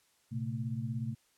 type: tone cluster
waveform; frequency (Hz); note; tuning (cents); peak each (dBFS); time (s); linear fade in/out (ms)
sine; 115 / 131.7 / 223.4; A#2 / C3 / A3; -23 / +12 / +27; -37 / -37 / -39; 0.31-1.15; 20
effects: white hiss -70 dBFS RMS until 1.37 s + low-pass 11000 Hz 12 dB/octave